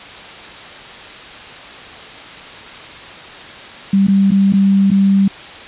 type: tone with dropouts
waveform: sine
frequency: 196 Hz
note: G3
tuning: in tune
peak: -8 dBFS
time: 3.93-5.28 s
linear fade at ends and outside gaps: 5 ms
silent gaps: 4.07-4.082 / 4.308-4.317 / 4.525-4.535 / 4.905-4.914 s
effects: white hiss -33 dBFS RMS until 5.67 s + resampled to 8000 Hz